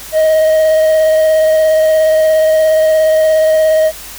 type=tone with vibrato; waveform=triangle; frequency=629 Hz; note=D#5; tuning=19 cents sharp; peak=-5 dBFS; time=0.12-3.92 s; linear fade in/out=50 ms; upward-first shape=square; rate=17 Hz; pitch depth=11 cents each way; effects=added 50 Hz sine -39 dBFS peak until 4.18 s + white hiss -30 dBFS RMS until 4.18 s